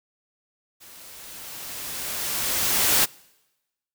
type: noise with level ramp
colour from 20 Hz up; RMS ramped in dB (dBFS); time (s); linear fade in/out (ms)
white; -47 to -18; 0.8-3.06; 20
effects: noise-tail reverb RT60 1.0 s tail -25 dB re dry